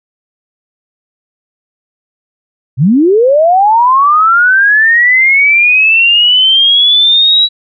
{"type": "linear sweep", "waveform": "sine", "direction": "up", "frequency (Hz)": [112.5, 3912], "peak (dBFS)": -4, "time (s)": [2.77, 7.49], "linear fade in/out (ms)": 50, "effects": []}